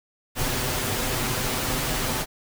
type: noise with comb filter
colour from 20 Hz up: pink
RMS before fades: -26 dBFS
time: 0.35-2.26 s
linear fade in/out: 50 ms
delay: 7.9 ms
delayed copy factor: +0.6
effects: none